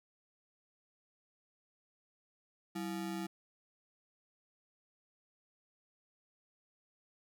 square ring-modulated tone, 260 Hz, C4, 11 cents flat, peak -35 dBFS, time 2.75-3.27 s, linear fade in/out 10 ms, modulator 69.4 Hz, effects none

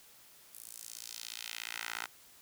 10% pulse tone with high-pass filter sweep, 57 Hz, A#1, 38 cents flat, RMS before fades -44 dBFS, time 0.53-2.06 s, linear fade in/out 5 ms, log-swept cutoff 11000 to 1300 Hz, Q 1.3, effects white hiss -59 dBFS RMS until 2.41 s

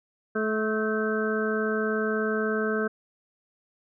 harmonic tone with a mistuned harmonic, 216.6 Hz, A3, 27 cents flat, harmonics 1 / 2 / 3 / 5 / 6 / 7, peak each -29 / -27 / -35 / -41 / -35 / -31 dBFS, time 0.35-2.88 s, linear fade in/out 10 ms, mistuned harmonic 7, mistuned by +33 cents, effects none

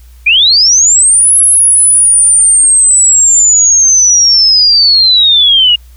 sine linear two-way sweep, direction up then down, 2320 to 10850 to 2831 Hz, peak -3 dBFS, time 0.26-5.76 s, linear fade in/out 10 ms, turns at 1.39 s, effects added 60 Hz sine -33 dBFS peak until 5.96 s + white hiss -48 dBFS RMS until 5.96 s

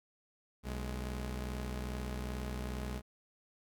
sawtooth tone pair together, 62.43 / 210 Hz, B1 / G#3, +19 / +19 cents, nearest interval octave + major sixth, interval 2100 cents, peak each -34 / -40 dBFS, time 0.63-3.02 s, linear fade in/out 50 ms, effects none

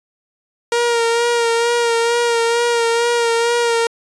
sawtooth tone with vibrato, 468.8 Hz, A#4, 10 cents sharp, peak -10 dBFS, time 0.72-3.87 s, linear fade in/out 2 ms, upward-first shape sine, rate 2.2 Hz, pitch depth 29 cents each way, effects resampled to 22050 Hz

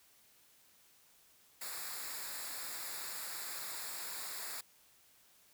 white noise with comb filter, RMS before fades -43 dBFS, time 1.61-4.61 s, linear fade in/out 5 ms, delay 0.33 ms, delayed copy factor -0.7, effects white hiss -66 dBFS RMS until 5.53 s

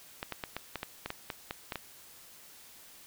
clicks, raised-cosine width 0.3 ms, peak -19 dBFS, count 12, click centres 0.229 / 0.323 / 0.438 / 0.566 / 0.757 / 0.831 / 1.06 / 1.104 / 1.302 / 1.509 / 1.722 / 1.757 s, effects white hiss -54 dBFS RMS until 3.06 s

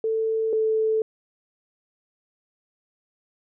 sine tone pair in turn, 443.9 / 439.1 Hz, A4 / A4, +15 / -4 cents, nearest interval unison, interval 19 cents, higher first, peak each -21 / -19 dBFS, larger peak second, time 0.04-0.53 / 0.53-1.02 s, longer neither, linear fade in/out 2 ms, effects none

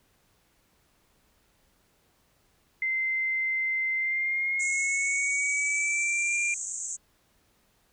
sine tone with pitch glide, 2076 to 2385 Hz, C7 to D7, -14 to +26 cents, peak -25 dBFS, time 2.82-6.54 s, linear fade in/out 2 ms, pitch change +240 cents, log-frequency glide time 3.96-6.36 s
white band-pass noise, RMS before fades -35 dBFS, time 4.59-6.97 s, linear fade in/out 20 ms, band 6400 to 8000 Hz, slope 96 dB/octave
effects pink hiss -67 dBFS RMS until 7.92 s

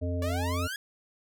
harmonic tone, 87.8 Hz, F2, 10 cents sharp, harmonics 1 / 3 / 5 / 7, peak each -29 / -35 / -40 / -37 dBFS, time 0.01-0.68 s, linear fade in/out 20 ms
sawtooth exponential sweep, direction up, 563 to 1691 Hz, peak -30 dBFS, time 0.22-0.76 s, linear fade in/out 2 ms
effects none

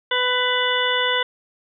harmonic tone with a mistuned harmonic, 498.5 Hz, B4, 16 cents sharp, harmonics 1 / 2 / 3 / 4 / 6 / 7, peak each -25 / -25 / -25 / -25 / -25 / -25 dBFS, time 0.11-1.23 s, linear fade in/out 5 ms, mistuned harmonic 6, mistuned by -18 cents, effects none

